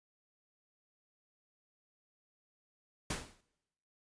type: noise with exponential decay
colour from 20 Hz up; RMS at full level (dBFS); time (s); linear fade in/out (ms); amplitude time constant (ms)
pink; -33; 3.1-3.41; 5; 66
effects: noise-tail reverb RT60 1.0 s tail -25 dB re dry + resampled to 22050 Hz